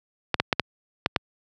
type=clicks; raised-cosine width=0.3 ms; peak=-3 dBFS; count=6; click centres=0.343 / 0.4 / 0.528 / 0.597 / 1.061 / 1.162 s; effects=high-pass 80 Hz 12 dB/octave